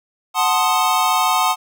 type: chord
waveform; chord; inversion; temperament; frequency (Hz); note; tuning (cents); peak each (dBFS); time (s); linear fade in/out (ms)
square; F# diminished seventh; none; equal; 740 / 880 / 1046.5 / 1244.5; F#5 / A5 / C6 / Eb6; 0 / 0 / 0 / 0; -21; 0.34-1.56; 50
effects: none